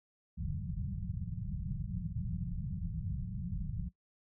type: low-pass noise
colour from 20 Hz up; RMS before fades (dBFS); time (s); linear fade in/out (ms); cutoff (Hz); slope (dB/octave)
white; -38; 0.37-3.89; 10; 190; 96
effects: noise-tail reverb RT60 0.1 s tail -17 dB re dry